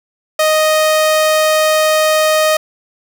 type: tone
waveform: sawtooth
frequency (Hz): 622.3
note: D#5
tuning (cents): 0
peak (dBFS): -6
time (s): 0.39-2.57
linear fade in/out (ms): 5
effects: none